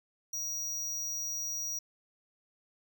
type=tone; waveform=square; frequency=5760 Hz; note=F#8; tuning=47 cents flat; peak=-34 dBFS; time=0.33-1.79 s; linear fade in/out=5 ms; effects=none